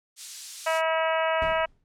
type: high-pass noise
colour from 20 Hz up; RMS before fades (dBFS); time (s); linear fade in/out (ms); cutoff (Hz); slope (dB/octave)
pink; -38; 0.16-0.82; 50; 5200; 12
type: harmonic tone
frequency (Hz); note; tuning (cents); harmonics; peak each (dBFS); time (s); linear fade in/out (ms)
322.4; E4; -38; 2 / 3 / 4 / 5 / 6 / 7 / 8 / 9; -25 / -29 / -31 / -33 / -35 / -36 / -37 / -38; 0.66-1.66; 10
type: noise with exponential decay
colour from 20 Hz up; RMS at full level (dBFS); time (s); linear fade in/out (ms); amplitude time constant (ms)
brown; -31; 1.42-1.84; 1; 91
effects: low-pass 9000 Hz 12 dB/octave